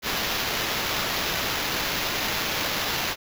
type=noise with sample-and-hold; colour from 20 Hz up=white; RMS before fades=-27 dBFS; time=0.02-3.16 s; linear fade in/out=50 ms; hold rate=8820 Hz; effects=none